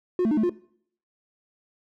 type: tone with pitch steps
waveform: triangle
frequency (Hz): 360.6 / 222.5 / 303.5 / 217.6 / 353.3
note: F#4 / A3 / D#4 / A3 / F4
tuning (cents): -45 / +20 / -43 / -19 / +20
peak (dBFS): -17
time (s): 0.19-0.495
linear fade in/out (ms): 2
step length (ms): 61
effects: noise-tail reverb RT60 0.6 s tail -21 dB re dry + tanh soft clip ceiling -13 dBFS